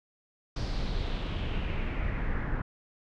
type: noise with low-pass filter sweep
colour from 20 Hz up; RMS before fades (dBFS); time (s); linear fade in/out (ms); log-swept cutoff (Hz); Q
brown; -31; 0.56-2.62; 5; 5000 to 1600; 3.4
effects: none